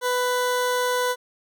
20% pulse tone, 496.7 Hz, B4, 10 cents sharp, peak -16 dBFS, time 0.01-1.16 s, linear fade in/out 50 ms, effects none

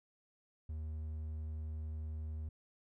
triangle tone, 77.78 Hz, D#2, in tune, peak -37 dBFS, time 0.69-2.49 s, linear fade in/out 5 ms, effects none

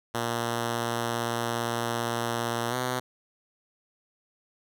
5% pulse tone with pitch glide, 117.6 to 126.04 Hz, A#2 to B2, +16 to +36 cents, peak -16 dBFS, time 0.14-3 s, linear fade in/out 10 ms, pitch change +120 cents, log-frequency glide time 2.69-2.75 s, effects none

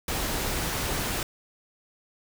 pink noise, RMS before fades -29 dBFS, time 0.08-1.23 s, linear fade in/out 2 ms, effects none

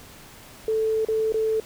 sine tone with dropouts, 440 Hz, A4, in tune, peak -20 dBFS, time 0.68-1.6 s, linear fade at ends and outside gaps 2 ms, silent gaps 1.049-1.085 / 1.323-1.342 s, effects pink hiss -46 dBFS RMS until 1.65 s

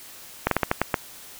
slowing click train, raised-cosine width 0.5 ms, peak -4 dBFS, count 7, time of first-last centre 0.47-0.942 s, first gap 43 ms, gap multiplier 1.24, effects white hiss -44 dBFS RMS until 1.39 s

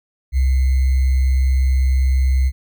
sine tone with sample-and-hold, 65.41 Hz, C2, in tune, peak -12 dBFS, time 0.32-2.52 s, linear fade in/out 50 ms, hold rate 2100 Hz, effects none

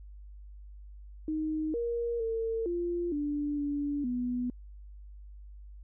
sine tone with pitch steps, 311.3 / 470.4 / 452.2 / 347.2 / 292.2 / 288 / 246.7 Hz, D#4 / A#4 / A4 / F4 / D4 / D4 / B3, +1 / +16 / +47 / -10 / -9 / -34 / -2 cents, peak -29 dBFS, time 1.28-4.5 s, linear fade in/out 2 ms, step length 460 ms, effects added 50 Hz sine -45 dBFS peak until 5.83 s

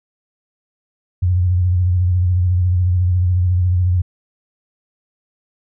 sine tone with vibrato, 90 Hz, F#2, 47 cents flat, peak -12 dBFS, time 1.22-4.02 s, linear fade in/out 10 ms, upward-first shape sine, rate 14 Hz, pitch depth 53 cents each way, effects none

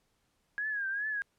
sine tone with vibrato, 1647 Hz, G#6, 15 cents flat, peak -31 dBFS, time 0.58-1.22 s, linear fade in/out 0 ms, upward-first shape triangle, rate 2.5 Hz, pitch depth 110 cents each way, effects pink hiss -75 dBFS RMS until 1.38 s + low-pass 12000 Hz 12 dB/octave

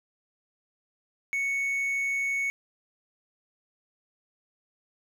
triangle tone, 2217 Hz, C#7, in tune, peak -24 dBFS, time 1.33-2.5 s, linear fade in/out 0 ms, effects none

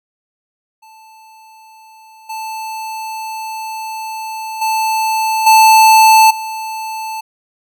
square tone with level steps, 880 Hz, A5, in tune, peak -40 / -23 / -14 / -5 / -22 dBFS, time 0.82-7.21 s, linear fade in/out 10 ms, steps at 2.29 / 4.61 / 5.46 / 6.3 s, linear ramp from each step 10 ms, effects none

